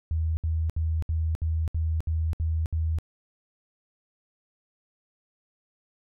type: tone bursts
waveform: sine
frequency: 80.3 Hz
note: E2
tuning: 45 cents flat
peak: -23 dBFS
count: 9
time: 0.11-2.986 s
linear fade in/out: 0 ms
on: 260 ms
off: 67 ms
effects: none